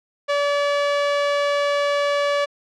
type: tone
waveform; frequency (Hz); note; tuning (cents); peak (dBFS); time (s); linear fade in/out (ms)
sawtooth; 574; D5; -40; -14; 0.28-2.46; 20
effects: low-pass 4000 Hz 12 dB/octave